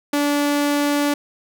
sawtooth tone, 289.4 Hz, D4, 25 cents flat, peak -13 dBFS, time 0.13-1.14 s, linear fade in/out 5 ms, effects none

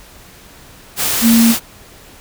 sine tone in noise, 230.1 Hz, A#3, 22 cents flat, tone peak -7 dBFS, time 1.21-1.55 s, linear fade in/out 50 ms, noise white, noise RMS -17 dBFS, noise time 0.96-1.6 s, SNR +7 dB, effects pink hiss -41 dBFS RMS until 2.2 s

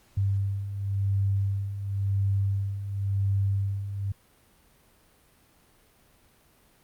sine beating tone pair, 98 / 98.94 Hz, G2 / G2, 0 / +17 cents, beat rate 0.94 Hz, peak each -31 / -25 dBFS, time 0.17-4.12 s, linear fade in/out 5 ms, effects pink hiss -61 dBFS RMS until 6.83 s + Opus 48 kbps

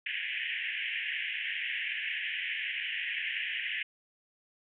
pink band-pass noise, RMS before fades -35 dBFS, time 0.06-3.83 s, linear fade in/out 5 ms, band 1700 to 3100 Hz, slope 96 dB/octave, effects none

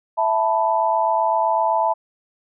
sine chord, E suspended fourth, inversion none, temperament equal, 659.3 / 880 / 987.8 Hz, E5 / A5 / B5, 0 / 0 / 0 cents, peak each -21 / -19 / -22 dBFS, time 0.17-1.94 s, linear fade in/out 20 ms, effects none

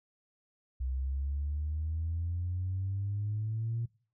sine exponential sweep, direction up, 63.4 to 117.7 Hz, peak -30 dBFS, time 0.8-3.86 s, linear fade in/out 10 ms, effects noise-tail reverb RT60 0.4 s tail -21 dB re dry + tanh soft clip ceiling -26 dBFS

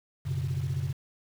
sine chord, F# suspended fourth, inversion none, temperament equal, 92.5 / 123.47 / 138.59 Hz, F#2 / B2 / C#3, 0 / 0 / 0 cents, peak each -32 / -32 / -29 dBFS, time 0.25-0.93 s, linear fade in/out 20 ms, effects tanh soft clip ceiling -23 dBFS + 8-bit

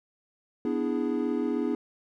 triangle chord, E dominant seventh, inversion second, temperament equal, 246.9 / 293.7 / 329.6 / 415.3 Hz, B3 / D4 / E4 / G#4, 0 / 0 / 0 / 0 cents, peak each -28 / -29 / -30 / -30 dBFS, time 0.65-1.75 s, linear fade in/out 2 ms, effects none

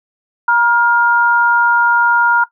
sine tone pair together, 951.2 / 1410 Hz, A#5 / F6, +35 / +16 cents, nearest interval perfect fifth, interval 681 cents, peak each -11 dBFS, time 0.48-2.44 s, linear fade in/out 5 ms, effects noise-tail reverb RT60 0.1 s tail -17 dB re dry

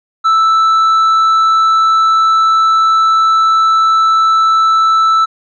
sine tone with tanh clipping, 1318.5 Hz, E6, in tune, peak -8 dBFS, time 0.24-5.26 s, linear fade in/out 20 ms, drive 5 dB, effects none

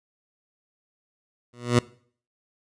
15% pulse tone with exponential growth, 121.1 Hz, B2, 34 cents flat, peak -8 dBFS, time 1.53-1.79 s, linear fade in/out 5 ms, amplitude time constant 56 ms, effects noise-tail reverb RT60 0.5 s tail -21 dB re dry + resampled to 22050 Hz

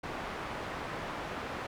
white low-pass noise, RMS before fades -39 dBFS, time 0.03-1.67 s, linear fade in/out 10 ms, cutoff 1400 Hz, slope 12 dB/octave, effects none

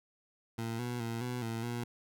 20% pulse tone with pitch steps, 114.5 / 121.9 / 115.5 / 123.7 / 114 / 119.6 Hz, A#2 / B2 / A#2 / B2 / A#2 / A#2, -31 / -22 / -16 / +3 / -38 / +45 cents, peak -30 dBFS, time 0.58-1.84 s, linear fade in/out 5 ms, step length 210 ms, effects none

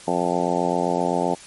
harmonic tone, 87.7 Hz, F2, 8 cents sharp, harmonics 2 / 3 / 4 / 5 / 6 / 7 / 8 / 9 / 10, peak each -28 / -28 / -28 / -28 / -28 / -28 / -28 / -28 / -28 dBFS, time 0.07-1.35 s, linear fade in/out 10 ms, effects white hiss -43 dBFS RMS until 1.46 s + MP3 48 kbps

